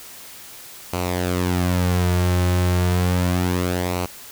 sawtooth tone with flanger, 89.7 Hz, F2, 47 cents sharp, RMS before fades -20 dBFS, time 0.93-4.06 s, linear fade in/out 5 ms, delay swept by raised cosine 0.57 to 4.27 ms, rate 0.32 Hz, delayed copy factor -0.6, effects white hiss -40 dBFS RMS until 4.31 s

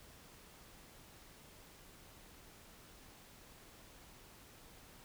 silence, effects pink hiss -59 dBFS RMS until 5.04 s

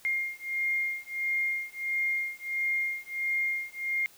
sine beating tone pair, 2123 / 2124.5 Hz, C7 / C7, +25 / +26 cents, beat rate 1.5 Hz, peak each -31 dBFS, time 0.05-4.06 s, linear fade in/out 0 ms, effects white hiss -56 dBFS RMS until 4.17 s

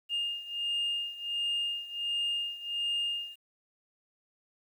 sine beating tone pair, 2824 / 2825.4 Hz, F7 / F7, +19 / +19 cents, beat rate 1.4 Hz, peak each -31 / -34 dBFS, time 0.09-3.36 s, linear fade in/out 50 ms, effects tanh soft clip ceiling -25 dBFS + 10-bit

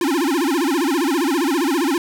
square tone with vibrato, 308.4 Hz, D#4, 15 cents flat, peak -17 dBFS, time 0.01-1.98 s, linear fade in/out 2 ms, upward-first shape sine, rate 15 Hz, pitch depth 270 cents each way, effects none

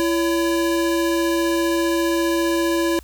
square tone pair together, 336 / 565 Hz, E4 / C#5, +33 / +33 cents, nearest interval major sixth, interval 900 cents, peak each -19 / -26 dBFS, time 0-2.99 s, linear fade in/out 0 ms, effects added 60 Hz sine -41 dBFS peak until 3.03 s + white hiss -52 dBFS RMS until 3.03 s

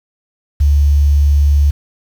sine tone with quantisation, 72 Hz, D2, 34 cents flat, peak -7 dBFS, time 0.6-1.71 s, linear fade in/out 10 ms, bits 6, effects none

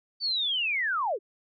sine linear sweep, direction down, 4600 to 342.9 Hz, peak -25 dBFS, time 0.2-1.19 s, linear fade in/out 50 ms, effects none

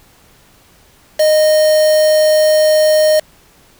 triangle tone with quantisation, 617 Hz, D#5, 15 cents flat, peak -6 dBFS, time 1.19-3.2 s, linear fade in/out 10 ms, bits 3, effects pink hiss -48 dBFS RMS until 3.79 s

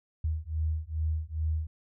sine beating tone pair, 77.6 / 80 Hz, D#2 / D#2, -4 / +49 cents, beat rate 2.4 Hz, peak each -31 dBFS, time 0.24-1.67 s, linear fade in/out 5 ms, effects none

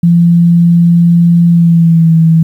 sine tone with pitch glide, 170.9 to 162.81 Hz, F3 to E3, -37 to -21 cents, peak -3 dBFS, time 0.03-2.43 s, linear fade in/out 5 ms, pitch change -84 cents, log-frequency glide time 1.49-2.15 s, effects 7-bit

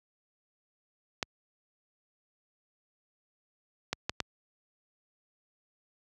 clicks, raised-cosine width 0.2 ms, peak -12 dBFS, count 4, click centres 1.228 / 3.93 / 4.095 / 4.203 s, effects high-pass 60 Hz 12 dB/octave

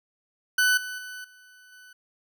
40% pulse tone with level steps, 1500 Hz, F#6, 23 cents sharp, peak -18 / -32 / -36 / -50 / -47 dBFS, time 0.58-1.93 s, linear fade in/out 5 ms, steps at 0.77 / 0.98 / 1.24 / 1.72 s, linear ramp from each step 5 ms, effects none

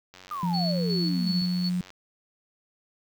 click train, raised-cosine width 0.2 ms, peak -29 dBFS, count 164, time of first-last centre 0.14-1.904 s, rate 92.4 Hz
sine exponential sweep, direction down, 1244.5 to 164.81 Hz, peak -30 dBFS, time 0.31-1.42 s, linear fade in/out 2 ms
sine tone with pitch glide, 174.61 to 179.42 Hz, F3 to F3, 0 to +47 cents, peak -24 dBFS, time 0.43-1.81 s, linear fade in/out 2 ms, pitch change +47 cents, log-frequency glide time 1.09-1.16 s
sine tone with tremolo, 4414 Hz, C#8, 8 cents flat, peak -29 dBFS, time 0.53-1.7 s, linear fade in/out 20 ms, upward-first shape square, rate 2.7 Hz, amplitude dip 55%
effects 8-bit

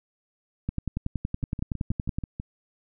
two click trains, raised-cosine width 5 ms, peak -15 / -20 dBFS, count 17 / 7, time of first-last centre 0.69-2.185 / 1.43-2.399 s, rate 10.7 / 6.19 Hz, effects none

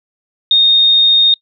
sine tone, 3693 Hz, A#7, 17 cents flat, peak -6 dBFS, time 0.51-1.34 s, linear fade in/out 2 ms, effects noise-tail reverb RT60 0.1 s tail -26 dB re dry

